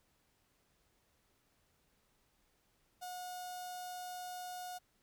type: tone with notch filter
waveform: sawtooth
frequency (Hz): 724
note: F#5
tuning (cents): -38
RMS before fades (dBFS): -45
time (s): 3.01-4.79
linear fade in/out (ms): 20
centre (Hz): 2000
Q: 0.77
effects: pink hiss -75 dBFS RMS until 5.02 s